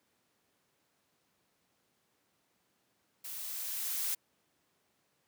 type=noise with level ramp; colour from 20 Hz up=blue; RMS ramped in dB=-43 to -33 dBFS; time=3.24-4.15 s; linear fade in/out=10 ms; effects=pink hiss -75 dBFS RMS until 5.27 s + high-pass 150 Hz 12 dB/octave